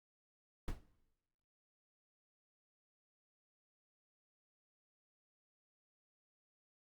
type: noise with exponential decay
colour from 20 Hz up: brown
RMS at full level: -33 dBFS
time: 0.68-0.84 s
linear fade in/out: 1 ms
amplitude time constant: 34 ms
effects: noise-tail reverb RT60 1.0 s tail -19 dB re dry + Opus 48 kbps